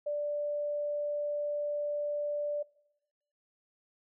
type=tone; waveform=sine; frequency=587 Hz; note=D5; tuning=1 cent flat; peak=-30 dBFS; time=0.06-2.63 s; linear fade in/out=10 ms; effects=noise-tail reverb RT60 0.9 s tail -22 dB re dry